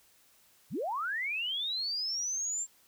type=linear sweep; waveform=sine; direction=up; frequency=85.5 to 7459 Hz; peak=-31 dBFS; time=0.7-2.67 s; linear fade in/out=50 ms; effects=white hiss -64 dBFS RMS until 2.87 s